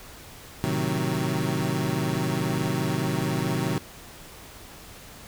25% pulse chord, A diminished seventh, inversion none, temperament equal, 110 / 130.81 / 155.56 / 185 Hz, A2 / C3 / Eb3 / Gb3, 0 / 0 / 0 / 0 cents, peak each -30 / -25 / -25 / -26 dBFS, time 0.64-3.78 s, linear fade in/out 0 ms, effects pink hiss -45 dBFS RMS until 5.27 s

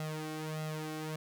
sawtooth tone with flanger, 155.56 Hz, D#3, in tune, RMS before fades -39 dBFS, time 0-1.16 s, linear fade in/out 2 ms, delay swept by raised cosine 1.5 to 2.7 ms, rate 1.6 Hz, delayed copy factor +0.75, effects none

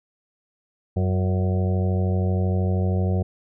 harmonic tone with a mistuned harmonic, 92.9 Hz, F#2, 7 cents sharp, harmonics 1 / 2 / 4 / 5 / 6 / 7 / 8, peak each -20 / -26 / -32 / -34 / -36 / -37 / -38 dBFS, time 0.96-3.23 s, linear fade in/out 10 ms, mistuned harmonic 4, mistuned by -35 cents, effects none

